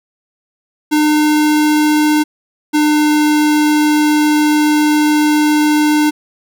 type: tone pair in turn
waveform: square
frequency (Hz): 302.5 / 301.2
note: D#4 / D4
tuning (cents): -49 / +44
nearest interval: unison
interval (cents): 7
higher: first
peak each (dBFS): -10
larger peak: neither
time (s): 0.91-2.24 / 2.73-6.11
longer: second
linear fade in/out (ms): 20
effects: none